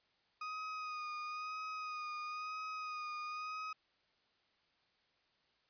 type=tone with vibrato; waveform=35% pulse; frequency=1244.5 Hz; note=D#6; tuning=in tune; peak=-39 dBFS; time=0.41-3.73 s; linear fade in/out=5 ms; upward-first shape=sine; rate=1 Hz; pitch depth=29 cents each way; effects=white hiss -75 dBFS RMS until 5.69 s + resampled to 11025 Hz